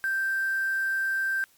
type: tone with quantisation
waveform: sine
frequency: 1568 Hz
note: G6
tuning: in tune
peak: -24 dBFS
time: 0.04-1.44 s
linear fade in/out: 0 ms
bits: 7
effects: white hiss -61 dBFS RMS until 1.57 s + MP3 96 kbps